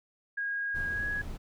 sine tone with pitch glide, 1636 to 1668.4 Hz, G#6 to G#6, -26 to +7 cents, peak -30 dBFS, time 0.37-1.22 s, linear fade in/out 10 ms, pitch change +33 cents, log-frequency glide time 0.87-1.05 s
brown noise, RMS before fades -39 dBFS, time 0.74-1.38 s, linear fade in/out 20 ms
effects none

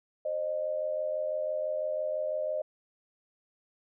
sine tone pair together, 527 / 613 Hz, C5 / D#5, +12 / -26 cents, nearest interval minor third, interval 262 cents, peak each -35 / -30 dBFS, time 0.25-2.62 s, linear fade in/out 5 ms, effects none

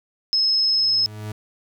sine tone, 5180 Hz, E8, 31 cents flat, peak -16 dBFS, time 0.33-1.06 s, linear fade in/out 0 ms
40% pulse tone with exponential growth, 106.4 Hz, G#2, 42 cents sharp, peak -26 dBFS, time 0.44-1.32 s, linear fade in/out 5 ms, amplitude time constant 190 ms
effects none

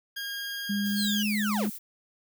20% pulse tone, 1623 Hz, G#6, 40 cents flat, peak -28 dBFS, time 0.16-1.23 s, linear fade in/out 10 ms
sine tone with pitch glide, 202.8 to 209.6 Hz, G#3 to G#3, -41 to +16 cents, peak -26 dBFS, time 0.69-1.7 s, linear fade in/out 10 ms, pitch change +57 cents, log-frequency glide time 0.89-1.22 s
violet noise, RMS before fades -40 dBFS, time 0.84-1.79 s, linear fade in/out 20 ms
35% pulse linear sweep, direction down, 4541 to 116.54 Hz, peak -28 dBFS, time 0.95-1.69 s, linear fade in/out 50 ms
effects none

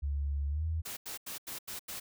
sine tone with pitch glide, 71 to 80.62 Hz, C#2 to E2, +42 to -38 cents, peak -30 dBFS, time 0.02-0.82 s, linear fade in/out 20 ms, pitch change +220 cents, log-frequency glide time 0.49-0.65 s
white noise bursts, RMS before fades -41 dBFS, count 6, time 0.85-2 s, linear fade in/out 10 ms, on 120 ms, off 86 ms
effects none

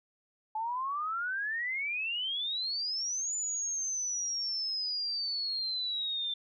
sine exponential two-way sweep, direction up then down, 856 to 7040 to 3546 Hz, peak -31 dBFS, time 0.55-6.34 s, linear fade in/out 5 ms, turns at 3.35 s, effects none

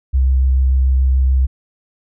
sine tone with vibrato, 65.41 Hz, C2, in tune, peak -10 dBFS, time 0.13-1.47 s, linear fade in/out 20 ms, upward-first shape sine, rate 6.9 Hz, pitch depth 12 cents each way, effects none

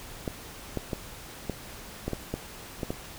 clicks, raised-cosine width 2 ms, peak -16 dBFS, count 9, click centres 0.278 / 0.773 / 0.932 / 1.497 / 2.08 / 2.133 / 2.34 / 2.832 / 2.905 s, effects pink hiss -44 dBFS RMS until 3.18 s

